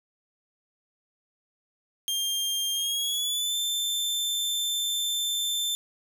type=tone with pitch glide; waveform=sawtooth; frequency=3200 to 3551 Hz; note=G7 to A7; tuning=+35 to +15 cents; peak=-23 dBFS; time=2.08-5.75 s; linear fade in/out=0 ms; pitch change=+180 cents; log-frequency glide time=2.73-3.56 s; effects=none